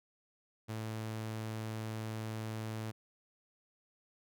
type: tone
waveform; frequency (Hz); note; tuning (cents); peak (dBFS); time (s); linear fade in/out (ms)
sawtooth; 110; A2; 0; -34; 0.68-2.92; 20
effects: none